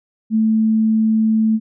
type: tone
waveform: sine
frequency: 220 Hz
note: A3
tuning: in tune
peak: -12 dBFS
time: 0.3-1.6 s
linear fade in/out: 50 ms
effects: none